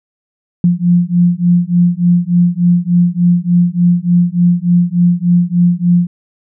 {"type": "beating tone pair", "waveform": "sine", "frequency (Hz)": [173.5, 176.9], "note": ["F3", "F3"], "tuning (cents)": [-11, 23], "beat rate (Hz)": 3.4, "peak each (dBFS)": -11, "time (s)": [0.64, 6.07], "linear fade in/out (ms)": 2, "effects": []}